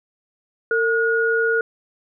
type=tone pair together; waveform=sine; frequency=454 / 1443 Hz; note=A#4 / F#6; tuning=-46 / -44 cents; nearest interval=octave + minor sixth; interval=2002 cents; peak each=-19 dBFS; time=0.71-1.61 s; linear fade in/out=2 ms; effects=none